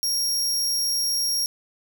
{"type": "tone", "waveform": "sawtooth", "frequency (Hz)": 5588, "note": "F8", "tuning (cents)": 0, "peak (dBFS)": -19, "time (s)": [0.03, 1.46], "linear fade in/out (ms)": 0, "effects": []}